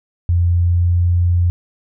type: tone with pitch glide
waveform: sine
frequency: 86.7 to 87.61 Hz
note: F2 to F2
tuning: -12 to +6 cents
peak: -11 dBFS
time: 0.29-1.5 s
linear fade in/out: 0 ms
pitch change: +18 cents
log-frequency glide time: 0.43-1.04 s
effects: none